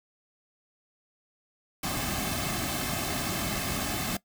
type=noise with comb filter; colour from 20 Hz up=pink; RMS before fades=-31 dBFS; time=1.83-4.17 s; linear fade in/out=5 ms; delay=2.1 ms; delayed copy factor=-0.65; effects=noise-tail reverb RT60 0.1 s tail -19 dB re dry